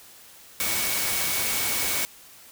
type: tone in noise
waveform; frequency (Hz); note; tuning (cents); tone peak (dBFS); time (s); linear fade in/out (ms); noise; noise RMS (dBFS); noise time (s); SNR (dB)
sine; 2239; C#7; +17; -34; 0.6-2.05; 0; white; -26; 0.6-2.05; -11
effects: white hiss -49 dBFS RMS until 2.51 s